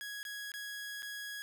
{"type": "tone with dropouts", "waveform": "sawtooth", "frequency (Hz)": 1663, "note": "G#6", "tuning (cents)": 2, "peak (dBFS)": -37, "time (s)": [0.01, 1.42], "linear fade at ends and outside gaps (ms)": 0, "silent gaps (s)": [[0.23, 0.251], [0.518, 0.539], [1.022, 1.029]], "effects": []}